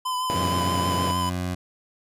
square tone with vibrato, 1012 Hz, B5, 42 cents sharp, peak -25 dBFS, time 0.05-1.3 s, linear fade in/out 10 ms, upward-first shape triangle, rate 6.4 Hz, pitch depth 28 cents each way
10% pulse chord, G diminished seventh, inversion none, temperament equal with one note detuned, 98.68 / 116.54 / 138.59 / 164.81 Hz, G2 / Bb2 / Db3 / Fb3, +12 / 0 / 0 / 0 cents, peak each -26 dBFS, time 0.3-1.11 s, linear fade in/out 0 ms
20% pulse tone with pitch glide, 89.3 to 90.08 Hz, F2 to F#2, +39 to -46 cents, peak -21 dBFS, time 0.35-1.55 s, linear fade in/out 10 ms, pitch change +15 cents, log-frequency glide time 0.63-1.29 s
effects resampled to 32000 Hz

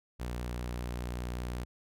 sawtooth tone with vibrato, 60.6 Hz, B1, 32 cents flat, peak -31 dBFS, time 0.19-1.65 s, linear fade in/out 20 ms, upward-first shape sine, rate 5.2 Hz, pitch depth 11 cents each way, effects none

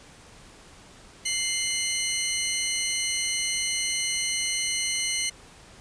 15% pulse tone pair together, 2093 / 2969 Hz, C7 / F#7, 0 / +5 cents, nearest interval tritone, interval 605 cents, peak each -21 dBFS, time 1.25-5.3 s, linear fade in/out 10 ms, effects pink hiss -50 dBFS RMS until 5.8 s + resampled to 22050 Hz

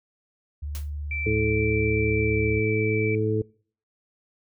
sine tone with vibrato, 73.42 Hz, D2, in tune, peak -29 dBFS, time 0.62-2.6 s, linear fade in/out 10 ms, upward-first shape sine, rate 19 Hz, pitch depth 44 cents each way
white noise with exponential decay, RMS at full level -35 dBFS, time 0.75-0.9 s, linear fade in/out 0 ms, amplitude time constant 32 ms
sine tone with pitch glide, 2334 to 2319 Hz, D7 to D7, -11 to -22 cents, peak -28 dBFS, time 1.11-3.15 s, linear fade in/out 2 ms, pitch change -11 cents, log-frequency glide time 2.12-2.66 s
harmonic tone, 108.4 Hz, A2, 25 cents flat, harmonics 1 / 2 / 3 / 4, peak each -25 / -32 / -29 / -25 dBFS, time 1.26-3.42 s, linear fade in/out 5 ms
effects noise-tail reverb RT60 0.5 s tail -25 dB re dry

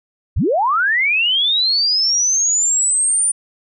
sine linear sweep, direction up, 34.28 to 9340 Hz, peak -13 dBFS, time 0.36-3.32 s, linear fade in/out 10 ms, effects none

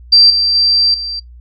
sine tone with level steps, 4699 Hz, D8, in tune, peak -3 / -10 / -8 / -19 dBFS, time 0.12-1.2 s, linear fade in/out 10 ms, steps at 0.3 / 0.55 / 0.94 s, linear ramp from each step 2 ms, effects noise-tail reverb RT60 0.1 s tail -18 dB re dry + added 60 Hz sine -34 dBFS peak until 1.4 s

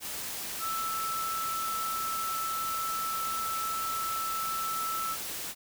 sine tone in noise, 1318.5 Hz, E6, in tune, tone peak -31 dBFS, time 0.59-5.17 s, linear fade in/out 50 ms, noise white, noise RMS -37 dBFS, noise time 0-5.55 s, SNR +3 dB, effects none

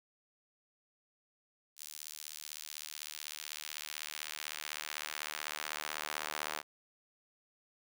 sawtooth tone with high-pass filter sweep, 75.9 Hz, D#2, 42 cents flat, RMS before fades -43 dBFS, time 1.76-6.63 s, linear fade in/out 50 ms, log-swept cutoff 6000 to 950 Hz, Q 0.78, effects none

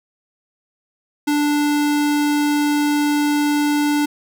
square tone, 293.7 Hz, D4, in tune, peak -16 dBFS, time 1.27-4.06 s, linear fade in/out 10 ms, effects none

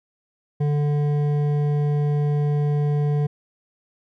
triangle tone with hard clipping, 146.7 Hz, D3, 2 cents flat, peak -20 dBFS, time 0.6-3.27 s, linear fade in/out 10 ms, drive 13 dB, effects none

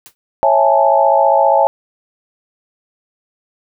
white noise with exponential decay, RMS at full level -33 dBFS, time 0.06-0.15 s, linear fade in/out 0 ms, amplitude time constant 19 ms
sine chord, A major seventh, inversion first, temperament just, 550 / 660 / 825 / 880 Hz, C#5 / E5 / G#5 / A5, -14 / +2 / -12 / 0 cents, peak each -14 dBFS, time 0.43-1.67 s, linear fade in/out 0 ms
effects none

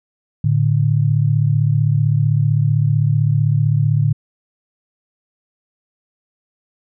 sine tone pair together, 111.18 / 146.83 Hz, A2 / D3, +18 / 0 cents, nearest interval perfect fourth, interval 482 cents, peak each -15 dBFS, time 0.44-4.13 s, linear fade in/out 5 ms, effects none

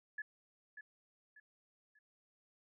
sine tone with echo, 1710 Hz, A6, 50 cents flat, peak -39 dBFS, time 0.18-0.22 s, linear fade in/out 5 ms, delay 590 ms, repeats 3, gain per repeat -9 dB, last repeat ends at 1.99 s, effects none

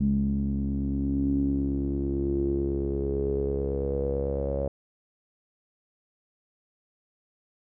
sawtooth tone with low-pass filter sweep, 69 Hz, C#2, 7 cents flat, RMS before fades -27 dBFS, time 0-4.68 s, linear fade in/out 5 ms, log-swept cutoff 210 to 550 Hz, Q 9.8, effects none

